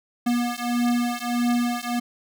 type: beating tone pair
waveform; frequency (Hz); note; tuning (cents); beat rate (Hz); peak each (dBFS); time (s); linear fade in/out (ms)
square; 240 / 241.6; B3 / B3; -49 / -38; 1.6; -25; 0.26-2; 10
effects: none